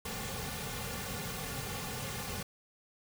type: noise with comb filter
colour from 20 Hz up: pink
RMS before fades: -39 dBFS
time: 0.05-2.43 s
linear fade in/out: 5 ms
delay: 3.1 ms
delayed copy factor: -0.85
effects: none